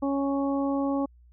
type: harmonic tone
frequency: 277.2 Hz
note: C#4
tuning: in tune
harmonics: 1 / 2 / 3 / 4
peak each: -25 / -31 / -35 / -37 dBFS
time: 0.02-1.06 s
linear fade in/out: 10 ms
effects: added 60 Hz sine -52 dBFS peak until 1.32 s